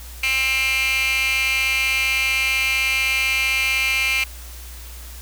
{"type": "tone with high-pass filter", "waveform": "15% pulse", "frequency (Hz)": 264.3, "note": "C4", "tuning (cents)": 18, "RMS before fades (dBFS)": -20, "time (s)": [0.23, 4.24], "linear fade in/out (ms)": 5, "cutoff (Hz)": 2300, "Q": 5.3, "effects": ["added 60 Hz sine -35 dBFS peak until 5.21 s", "white hiss -41 dBFS RMS until 5.21 s"]}